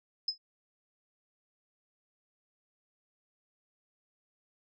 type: tone with exponential decay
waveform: sine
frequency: 5100 Hz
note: D#8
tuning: 42 cents sharp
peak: -25 dBFS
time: 0.28-0.38 s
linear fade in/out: 5 ms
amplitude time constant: 20 ms
effects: none